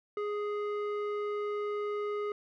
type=tone with low-pass filter; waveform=square; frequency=415.3 Hz; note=G#4; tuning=in tune; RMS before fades=-34 dBFS; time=0.17-2.32 s; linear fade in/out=2 ms; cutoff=1600 Hz; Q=1.1; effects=none